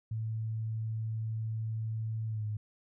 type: tone with pitch glide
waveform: sine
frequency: 110.9 to 106.32 Hz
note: A2 to G#2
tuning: +14 to +41 cents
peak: -32 dBFS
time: 0.11-2.57 s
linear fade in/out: 5 ms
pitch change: -73 cents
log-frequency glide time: 2.28-2.45 s
effects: none